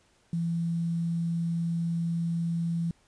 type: tone with quantisation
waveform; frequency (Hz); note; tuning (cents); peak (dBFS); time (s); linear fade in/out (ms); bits
sine; 168.1; E3; +34; -26; 0.33-2.91; 2; 9
effects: pink hiss -65 dBFS RMS until 3.07 s + resampled to 22050 Hz